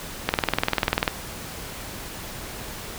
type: click train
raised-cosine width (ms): 0.3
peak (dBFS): -3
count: 17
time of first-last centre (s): 0.29-1.078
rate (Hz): 20.3
effects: pink hiss -36 dBFS RMS until 2.98 s